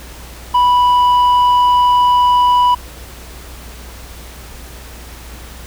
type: tone with tanh clipping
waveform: sine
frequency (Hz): 985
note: B5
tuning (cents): -5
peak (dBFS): -9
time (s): 0.54-2.75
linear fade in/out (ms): 10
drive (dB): 5
effects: added 60 Hz sine -33 dBFS peak until 5.66 s + pink hiss -36 dBFS RMS until 5.66 s